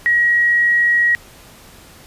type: tone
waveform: sine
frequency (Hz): 1903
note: A#6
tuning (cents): +35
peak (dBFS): -11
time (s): 0.06-1.15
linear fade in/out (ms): 0
effects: pink hiss -43 dBFS RMS until 2.06 s + resampled to 32000 Hz